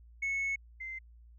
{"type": "tone pair in turn", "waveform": "sine", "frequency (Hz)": [2200, 2077], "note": ["C#7", "C7"], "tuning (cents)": [-14, -13], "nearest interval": "minor second", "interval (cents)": 99, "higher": "first", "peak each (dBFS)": [-28, -38], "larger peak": "first", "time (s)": [[0.22, 0.56], [0.8, 0.99]], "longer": "first", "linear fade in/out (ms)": 10, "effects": ["tanh soft clip ceiling -29 dBFS", "added 58 Hz sine -53 dBFS peak until 1.38 s"]}